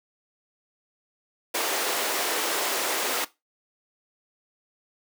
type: high-pass noise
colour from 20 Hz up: pink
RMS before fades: -27 dBFS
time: 1.54-3.25 s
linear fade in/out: 10 ms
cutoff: 360 Hz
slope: 24 dB/octave
effects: noise-tail reverb RT60 0.2 s tail -17 dB re dry